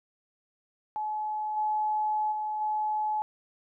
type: tone with level steps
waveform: sine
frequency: 854 Hz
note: G#5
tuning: 48 cents sharp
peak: -29 / -25 / -29 / -26 dBFS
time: 0.96-3.22 s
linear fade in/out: 0 ms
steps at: 1.56 / 2.31 / 2.6 s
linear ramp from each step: 20 ms
effects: none